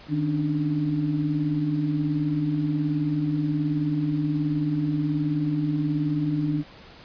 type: tone cluster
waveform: sine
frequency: 152.9 / 278.9 / 297.6 Hz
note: D#3 / C#4 / D4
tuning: -30 / +11 / +23 cents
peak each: -25 / -32 / -25 dBFS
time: 0.08-6.64 s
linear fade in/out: 50 ms
effects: pink hiss -47 dBFS RMS until 7.04 s + resampled to 11025 Hz